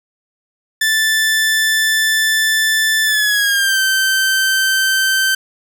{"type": "tone with pitch glide", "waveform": "sawtooth", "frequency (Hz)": [1760, 1550], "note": ["A6", "G6"], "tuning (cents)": [0, -20], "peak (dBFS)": -9, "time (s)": [0.81, 5.35], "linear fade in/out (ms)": 5, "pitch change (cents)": -220, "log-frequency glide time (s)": [3.04, 3.8], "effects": []}